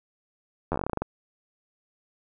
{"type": "slowing click train", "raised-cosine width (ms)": 1, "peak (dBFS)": -13, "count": 13, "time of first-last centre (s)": [0.72, 1.02], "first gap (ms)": 11, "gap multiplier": 1.14, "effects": []}